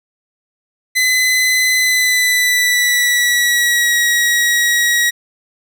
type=tone with pitch glide; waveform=sawtooth; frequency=2020 to 1906.6 Hz; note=B6 to A#6; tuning=+39 to +39 cents; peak=-8 dBFS; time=0.95-5.11 s; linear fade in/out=20 ms; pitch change=-100 cents; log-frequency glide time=1.78-3.98 s; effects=none